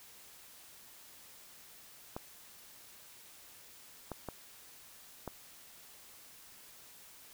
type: clicks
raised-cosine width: 1 ms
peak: -25 dBFS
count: 4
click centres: 2.165 / 4.117 / 4.287 / 5.277 s
effects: white hiss -56 dBFS RMS until 7.33 s